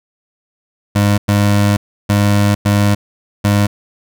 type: tone bursts at uneven times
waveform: 25% pulse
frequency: 102.3 Hz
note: G#2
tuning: 26 cents flat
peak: -6 dBFS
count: 5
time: 0.95-1.18 / 1.28-1.77 / 2.09-2.55 / 2.65-2.95 / 3.44-3.67 s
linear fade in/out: 10 ms
effects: none